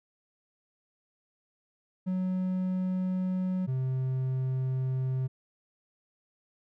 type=tone pair in turn; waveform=triangle; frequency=185 / 130.33 Hz; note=F#3 / C3; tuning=0 / -6 cents; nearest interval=tritone; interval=606 cents; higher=first; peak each=-25 dBFS; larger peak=neither; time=2.06-3.67 / 3.67-5.28 s; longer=neither; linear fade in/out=20 ms; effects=none

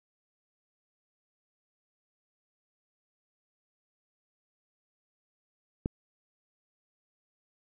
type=click; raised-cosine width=3 ms; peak=-16 dBFS; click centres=5.859 s; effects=none

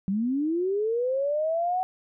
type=linear sweep; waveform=sine; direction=up; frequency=185 to 752 Hz; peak=-23 dBFS; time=0.08-1.83 s; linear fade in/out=0 ms; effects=none

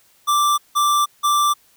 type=tone bursts; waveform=square; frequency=1174.7 Hz; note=D6; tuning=in tune; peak=-15 dBFS; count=3; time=0.27-1.54 s; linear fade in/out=20 ms; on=310 ms; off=170 ms; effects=white hiss -56 dBFS RMS until 1.76 s

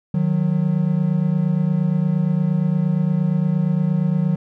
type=tone pair together; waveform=triangle; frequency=154.4 / 183 Hz; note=D#3 / F#3; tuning=-13 / -19 cents; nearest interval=minor third; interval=294 cents; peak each=-17 dBFS; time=0.14-4.36 s; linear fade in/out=5 ms; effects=none

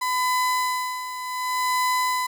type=tone with tremolo; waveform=35% pulse; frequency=1006 Hz; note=B5; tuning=32 cents sharp; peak=-18 dBFS; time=0.01-2.27 s; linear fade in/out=10 ms; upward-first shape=sine; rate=0.67 Hz; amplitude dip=70%; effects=9-bit

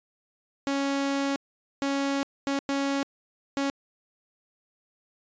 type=tone bursts at uneven times; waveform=sawtooth; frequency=277.2 Hz; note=C#4; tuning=in tune; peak=-21 dBFS; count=5; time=0.67-1.36 / 1.82-2.23 / 2.47-2.59 / 2.69-3.03 / 3.57-3.7 s; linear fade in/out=0 ms; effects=resampled to 16000 Hz

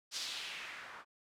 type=noise with low-pass filter sweep; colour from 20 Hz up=blue; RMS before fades=-44 dBFS; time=0.11-1.05 s; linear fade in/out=50 ms; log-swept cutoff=5300 to 1200 Hz; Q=2; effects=none

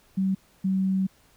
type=tone pair in turn; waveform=sine; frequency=191.3 / 190.39 Hz; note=G3 / F#3; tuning=-42 / +50 cents; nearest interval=unison; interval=8 cents; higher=first; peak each=-21 dBFS; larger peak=neither; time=0.17-0.35 / 0.64-1.07 s; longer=second; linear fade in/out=10 ms; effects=pink hiss -60 dBFS RMS until 1.36 s

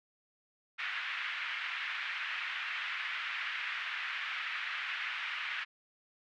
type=band-pass noise; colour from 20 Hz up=pink; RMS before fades=-38 dBFS; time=0.78-5.65 s; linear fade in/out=20 ms; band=1500 to 2800 Hz; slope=24 dB/octave; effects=none

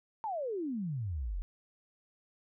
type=exponential sweep; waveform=sine; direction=down; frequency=920 to 38.89 Hz; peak=-33 dBFS; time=0.24-1.42 s; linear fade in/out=0 ms; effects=none

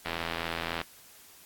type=click train; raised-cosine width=0.3 ms; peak=-15 dBFS; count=64; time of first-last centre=0.06-0.814 s; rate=83.5 Hz; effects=white hiss -54 dBFS RMS until 1.45 s + AAC 64 kbps

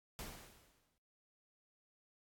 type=noise with exponential decay; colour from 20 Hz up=pink; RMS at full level=-45 dBFS; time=0.19-0.98 s; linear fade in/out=0 ms; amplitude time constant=170 ms; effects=noise-tail reverb RT60 0.7 s tail -24 dB re dry + AAC 64 kbps

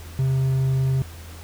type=tone; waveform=triangle; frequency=132.6 Hz; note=C3; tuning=23 cents sharp; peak=-16 dBFS; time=0.19-1.02 s; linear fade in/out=0 ms; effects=added 82 Hz sine -37 dBFS peak until 1.43 s + pink hiss -44 dBFS RMS until 1.43 s

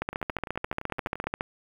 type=two click trains; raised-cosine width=0.5 ms; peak=-22 / -13 dBFS; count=14 / 21; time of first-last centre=0.13-1.241 / 0.02-1.409 s; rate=11.7 / 14.4 Hz; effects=8-bit

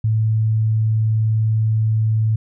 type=tone; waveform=sine; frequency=109.9 Hz; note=A2; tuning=2 cents flat; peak=-14 dBFS; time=0.04-2.36 s; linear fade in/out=5 ms; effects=none

